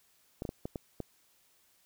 clicks, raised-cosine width 2 ms, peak -23 dBFS, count 6, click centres 0.421 / 0.452 / 0.491 / 0.655 / 0.758 / 1.003 s, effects white hiss -68 dBFS RMS until 1.85 s

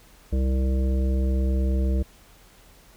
harmonic tone, 65.41 Hz, C2, in tune, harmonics 1 / 3 / 5 / 7 / 9, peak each -20 / -30 / -34 / -37 / -39 dBFS, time 0.32-2.03 s, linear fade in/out 10 ms, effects added 42 Hz sine -54 dBFS peak until 2.96 s + pink hiss -54 dBFS RMS until 2.96 s

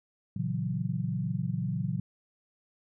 sine chord, F# dominant seventh, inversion first, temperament equal, 116.54 / 138.59 / 164.81 / 185 Hz, A#2 / C#3 / E3 / F#3, 0 / 0 / 0 / 0 cents, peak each -34 dBFS, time 0.36-2 s, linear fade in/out 5 ms, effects none

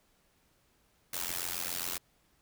white noise with amplitude modulation, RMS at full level -32 dBFS, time 1.13-1.98 s, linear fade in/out 5 ms, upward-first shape sine, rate 87.4 Hz, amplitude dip 100%, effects pink hiss -70 dBFS RMS until 2.41 s

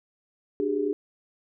sine tone cluster, 295.4 / 382.2 / 411.8 Hz, D4 / G4 / G#4, +10 / -44 / -15 cents, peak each -29 / -30 / -26 dBFS, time 0.6-0.93 s, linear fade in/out 0 ms, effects none

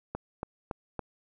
click train, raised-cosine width 1 ms, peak -19 dBFS, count 4, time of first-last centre 0.15-0.993 s, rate 3.56 Hz, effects none

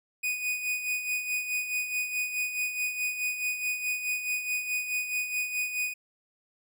45% pulse tone with tremolo, 2481 Hz, D#7, 6 cents flat, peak -26 dBFS, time 0.23-5.94 s, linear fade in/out 10 ms, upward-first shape sine, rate 4.7 Hz, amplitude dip 60%, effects none

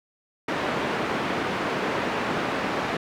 pink band-pass noise, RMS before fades -27 dBFS, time 0.48-2.97 s, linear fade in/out 5 ms, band 220 to 2200 Hz, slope 12 dB/octave, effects none

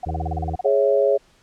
sine tone bursts, 733 Hz, F#5, 16 cents flat, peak -23 dBFS, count 12, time 0.03-0.667 s, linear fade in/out 5 ms, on 21 ms, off 35 ms
harmonic tone, 80 Hz, D#2, 49 cents sharp, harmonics 1 / 2 / 4 / 5 / 6 / 7, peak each -25 / -31 / -37 / -39 / -41 / -42 dBFS, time 0.06-0.56 s, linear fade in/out 5 ms
sine chord, C# minor, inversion second, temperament equal, 415.3 / 554.4 / 659.3 Hz, G#4 / C#5 / E5, 0 / 0 / 0 cents, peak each -19 / -17 / -23 dBFS, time 0.64-1.18 s, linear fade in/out 20 ms
effects pink hiss -57 dBFS RMS until 1.42 s + low-pass 8000 Hz 12 dB/octave

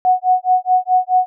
sine tone with tremolo, 737 Hz, F#5, 7 cents flat, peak -8 dBFS, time 0.05-1.26 s, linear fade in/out 0 ms, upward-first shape sine, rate 4.7 Hz, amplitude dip 100%, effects none

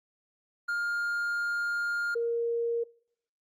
triangle / sine tone pair in turn, 1410 / 467.3 Hz, F6 / A#4, +16 / +4 cents, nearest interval octave + perfect fifth, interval 1912 cents, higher first, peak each -26 dBFS, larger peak neither, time 0.68-2.15 / 2.15-2.84 s, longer first, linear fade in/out 10 ms, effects noise-tail reverb RT60 0.6 s tail -24 dB re dry + Opus 48 kbps

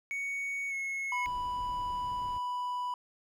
triangle tone with pitch glide, 2230 to 2179 Hz, C#7 to C#7, +10 to -30 cents, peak -31 dBFS, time 0.11-1.26 s, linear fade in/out 0 ms, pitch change -40 cents, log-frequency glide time 0.69-0.74 s
triangle tone, 987.8 Hz, B5, in tune, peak -30 dBFS, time 1.12-2.94 s, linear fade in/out 2 ms
brown noise, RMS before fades -47 dBFS, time 1.25-2.39 s, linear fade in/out 20 ms
effects none

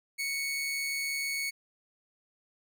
sawtooth tone with amplitude modulation, 2217 Hz, C#7, in tune, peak -26 dBFS, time 0.18-1.51 s, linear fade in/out 20 ms, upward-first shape sine, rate 149 Hz, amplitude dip 30%, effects none

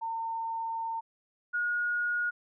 sine tone pair in turn, 908 / 1441.4 Hz, A#5 / F#6, -46 / -46 cents, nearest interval minor sixth, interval 800 cents, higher second, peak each -31 / -27 dBFS, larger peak second, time 0.01-1.01 / 1.53-2.31 s, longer first, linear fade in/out 20 ms, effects none

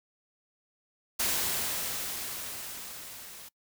white noise with level ramp, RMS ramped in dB -28 to -47 dBFS, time 1.19-3.49 s, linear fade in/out 10 ms, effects noise-tail reverb RT60 0.1 s tail -23 dB re dry

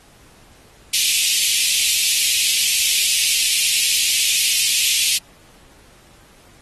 pink high-pass noise, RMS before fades -18 dBFS, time 0.93-5.18 s, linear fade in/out 10 ms, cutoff 2400 Hz, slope 48 dB/octave, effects pink hiss -50 dBFS RMS until 6.61 s + AAC 32 kbps

